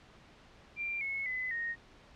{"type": "tone with pitch steps", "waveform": "sine", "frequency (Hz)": [2372, 2188, 2018, 1861], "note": ["D7", "C#7", "B6", "A#6"], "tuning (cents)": [17, -23, 37, -3], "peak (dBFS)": -33, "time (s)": [0.76, 1.76], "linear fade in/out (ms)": 50, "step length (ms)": 250, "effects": ["pink hiss -58 dBFS RMS until 2.15 s", "low-pass 4000 Hz 12 dB/octave"]}